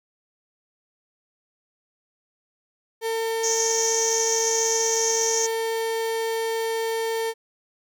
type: tone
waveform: 35% pulse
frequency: 451.8 Hz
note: A4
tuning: 46 cents sharp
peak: -22 dBFS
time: 3.01-7.34 s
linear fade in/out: 50 ms
type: band-pass noise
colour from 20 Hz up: white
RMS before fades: -25 dBFS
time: 3.43-5.47 s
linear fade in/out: 10 ms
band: 5600 to 6800 Hz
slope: 96 dB/octave
effects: none